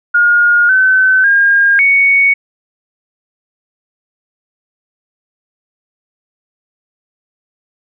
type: tone with pitch steps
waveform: sine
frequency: 1427 / 1524 / 1616 / 2227 Hz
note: F6 / G6 / G#6 / C#7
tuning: +37 / -49 / -48 / +7 cents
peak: -6 dBFS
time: 0.14-2.34 s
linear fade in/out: 10 ms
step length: 550 ms
effects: none